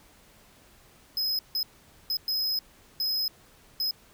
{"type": "tone bursts at uneven times", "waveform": "square", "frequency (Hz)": 5090, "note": "D#8", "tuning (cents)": 39, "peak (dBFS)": -26, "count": 6, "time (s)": [[1.17, 1.39], [1.55, 1.63], [2.1, 2.17], [2.28, 2.59], [3, 3.28], [3.8, 3.91]], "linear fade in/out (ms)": 2, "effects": ["pink hiss -57 dBFS RMS until 4.13 s"]}